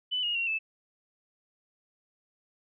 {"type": "tone with pitch steps", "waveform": "sine", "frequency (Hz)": [2997, 2868, 2745, 2627], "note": ["F#7", "F7", "F7", "E7"], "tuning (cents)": [22, 45, -31, -7], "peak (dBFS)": -27, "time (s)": [0.11, 0.59], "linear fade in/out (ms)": 20, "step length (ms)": 120, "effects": []}